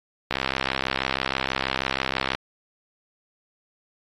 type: click train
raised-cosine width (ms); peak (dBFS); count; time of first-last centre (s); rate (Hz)
0.3; -7; 136; 0.31-2.349; 66.2
effects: AAC 32 kbps